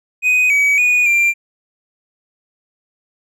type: tone with pitch steps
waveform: triangle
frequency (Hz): 2498 / 2273 / 2464 / 2374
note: D#7 / C#7 / D#7 / D7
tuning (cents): +6 / +43 / -17 / +18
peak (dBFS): -9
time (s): 0.22-1.34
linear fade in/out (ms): 50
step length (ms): 280
effects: none